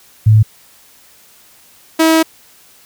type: tone pair in turn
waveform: sine / sawtooth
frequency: 108.4 / 322 Hz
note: A2 / E4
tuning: -25 / -41 cents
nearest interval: octave + perfect fifth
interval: 1884 cents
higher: second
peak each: -4 dBFS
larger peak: neither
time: 0.26-0.43 / 1.99-2.23 s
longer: second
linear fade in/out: 10 ms
effects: white hiss -46 dBFS RMS until 2.85 s